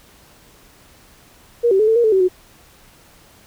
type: tone with pitch steps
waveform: sine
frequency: 473.7 / 384.7 / 430.7 / 446.3 / 473.3 / 437 / 380.7 / 366.5 Hz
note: A#4 / G4 / A4 / A4 / A#4 / A4 / F#4 / F#4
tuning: +28 / -33 / -37 / +25 / +26 / -12 / +49 / -16 cents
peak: -11 dBFS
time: 1.63-2.286 s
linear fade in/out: 20 ms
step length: 82 ms
effects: pink hiss -49 dBFS RMS until 3.46 s